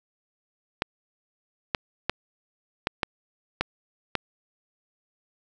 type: clicks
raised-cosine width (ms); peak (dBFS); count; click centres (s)
0.3; -7; 7; 0.821 / 1.748 / 2.096 / 2.871 / 3.032 / 3.61 / 4.153
effects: none